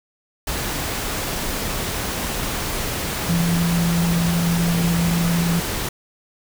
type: tone in noise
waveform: sine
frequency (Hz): 170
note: F3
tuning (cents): -46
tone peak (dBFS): -17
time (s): 3.29-5.6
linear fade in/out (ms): 5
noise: pink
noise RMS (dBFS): -25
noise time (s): 0.47-5.89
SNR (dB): +5
effects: none